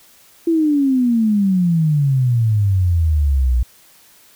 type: exponential sweep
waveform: sine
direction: down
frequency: 338.4 to 58.5 Hz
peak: -12 dBFS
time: 0.47-3.63 s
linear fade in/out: 5 ms
effects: white hiss -49 dBFS RMS until 4.35 s